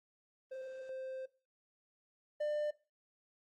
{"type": "tone pair in turn", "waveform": "triangle", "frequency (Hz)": [523.3, 597.4], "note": ["C5", "D5"], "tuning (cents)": [0, 29], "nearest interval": "major second", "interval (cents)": 229, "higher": "second", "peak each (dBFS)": [-39, -31], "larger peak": "second", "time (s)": [[0.51, 1.26], [2.4, 2.71]], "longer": "first", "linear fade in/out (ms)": 10, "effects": ["noise-tail reverb RT60 0.3 s tail -18 dB re dry", "Opus 32 kbps"]}